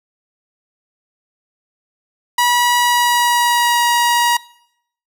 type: tone with pitch glide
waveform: sawtooth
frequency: 969 to 954 Hz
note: B5 to A#5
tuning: -33 to +40 cents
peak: -8 dBFS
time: 2.38-4.37 s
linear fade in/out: 5 ms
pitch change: -27 cents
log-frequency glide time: 2.76-3.84 s
effects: noise-tail reverb RT60 0.7 s tail -21 dB re dry